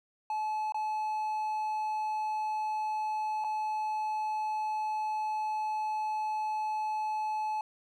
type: tone with dropouts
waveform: triangle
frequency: 860 Hz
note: A5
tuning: 40 cents flat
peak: -28 dBFS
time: 0.3-7.61 s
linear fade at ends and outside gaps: 2 ms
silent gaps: 0.722-0.744 / 3.441-3.445 s
effects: none